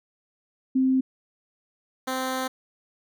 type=tone pair in turn; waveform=sine / 10% pulse; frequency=261.6 / 259.8 Hz; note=C4 / C4; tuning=0 / -12 cents; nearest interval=unison; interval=12 cents; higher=first; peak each=-18 dBFS; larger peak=neither; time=0.75-1.01 / 2.07-2.48 s; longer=second; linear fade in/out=10 ms; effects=none